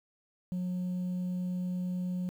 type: tone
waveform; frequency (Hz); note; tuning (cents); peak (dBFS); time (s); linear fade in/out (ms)
sine; 180.9; F#3; -39; -28; 0.52-2.29; 0
effects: tanh soft clip ceiling -30 dBFS + 10-bit